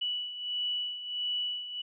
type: beating tone pair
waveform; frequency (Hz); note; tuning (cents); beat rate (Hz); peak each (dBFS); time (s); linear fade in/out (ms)
sine; 2952 / 2953.5; F#7 / F#7; -5 / -4; 1.5; -38 / -32; 0.01-1.82; 10
effects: none